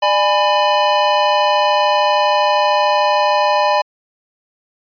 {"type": "chord", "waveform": "square", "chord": "G# diminished", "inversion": "second", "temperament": "just", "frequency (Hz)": [598, 830.6, 996.7], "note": ["D5", "G#5", "B5"], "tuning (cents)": [31, 0, 16], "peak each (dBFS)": -17, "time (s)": [0.02, 3.82], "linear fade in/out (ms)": 10, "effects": ["resampled to 11025 Hz"]}